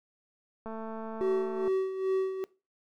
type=click train; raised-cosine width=1 ms; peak=-27 dBFS; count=227; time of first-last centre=0.66-1.678 s; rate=222 Hz
type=tone with tremolo; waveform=triangle; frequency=380.3 Hz; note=F#4; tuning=48 cents sharp; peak=-22 dBFS; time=1.21-2.44 s; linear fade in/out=0 ms; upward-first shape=sine; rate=2.4 Hz; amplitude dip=65%
effects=noise-tail reverb RT60 0.3 s tail -21 dB re dry